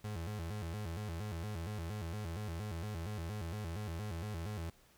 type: tone with vibrato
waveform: 35% pulse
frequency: 93.8 Hz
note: F#2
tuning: 24 cents sharp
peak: -37 dBFS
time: 0.04-4.7 s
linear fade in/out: 5 ms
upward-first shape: square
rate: 4.3 Hz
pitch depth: 210 cents each way
effects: pink hiss -66 dBFS RMS until 4.97 s